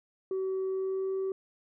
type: tone with pitch glide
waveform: sine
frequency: 379.9 to 383.2 Hz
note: F#4 to G4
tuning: +46 to -39 cents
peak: -27 dBFS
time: 0.31-1.32 s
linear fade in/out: 2 ms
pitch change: +15 cents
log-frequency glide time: 0.67-1.13 s
effects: tanh soft clip ceiling -27 dBFS